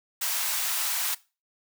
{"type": "high-pass noise", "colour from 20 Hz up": "white", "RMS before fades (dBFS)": -28, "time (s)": [0.21, 1.15], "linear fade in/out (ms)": 10, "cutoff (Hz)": 750, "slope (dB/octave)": 24, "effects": ["noise-tail reverb RT60 0.3 s tail -20 dB re dry"]}